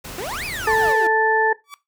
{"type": "noise", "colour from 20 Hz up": "pink", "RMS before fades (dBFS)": -34, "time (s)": [0.04, 0.93], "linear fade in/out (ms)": 10}
{"type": "exponential two-way sweep", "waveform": "35% pulse", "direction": "up then down", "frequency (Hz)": [329.6, 2614, 329.6], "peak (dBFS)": -25, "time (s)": [0.18, 1.07], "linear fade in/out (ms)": 2, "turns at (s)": 0.45}
{"type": "harmonic tone", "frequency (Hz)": 440, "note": "A4", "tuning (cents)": 0, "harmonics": [1, 2, 4], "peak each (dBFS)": [-19, -19, -19], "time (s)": [0.67, 1.53], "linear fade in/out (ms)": 5}
{"type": "tone with exponential growth", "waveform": "sawtooth", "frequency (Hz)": 1147, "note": "D6", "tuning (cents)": -41, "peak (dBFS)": -27, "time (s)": [1.64, 1.74], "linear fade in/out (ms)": 0, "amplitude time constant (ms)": 20}
{"effects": ["noise-tail reverb RT60 0.2 s tail -18 dB re dry"]}